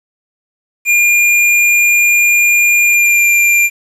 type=tone with pitch glide; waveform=square; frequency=2410 to 2385 Hz; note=D7 to D7; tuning=+44 to +26 cents; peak=-8 dBFS; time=0.85-3.7 s; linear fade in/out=50 ms; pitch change=-18 cents; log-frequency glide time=2.82-3.27 s; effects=resampled to 32000 Hz + 7-bit